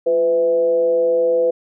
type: tone with frequency modulation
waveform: sine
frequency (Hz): 503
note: B4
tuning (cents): +32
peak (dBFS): -13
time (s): 0.06-1.51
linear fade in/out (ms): 10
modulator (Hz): 154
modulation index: 0.45
effects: none